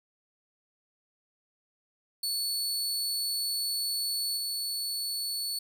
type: tone with level steps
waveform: sawtooth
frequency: 4435 Hz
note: C#8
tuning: in tune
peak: -26 / -28 dBFS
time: 2.23-5.59 s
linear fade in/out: 5 ms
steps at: 4.37 s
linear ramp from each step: 2 ms
effects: none